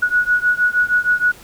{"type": "beating tone pair", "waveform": "sine", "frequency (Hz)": [1461, 1467.4], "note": ["F#6", "F#6"], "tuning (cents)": [-22, -15], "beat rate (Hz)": 6.4, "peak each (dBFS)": [-16, -17], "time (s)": [0.02, 1.32], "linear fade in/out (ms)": 10, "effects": ["pink hiss -42 dBFS RMS until 1.43 s"]}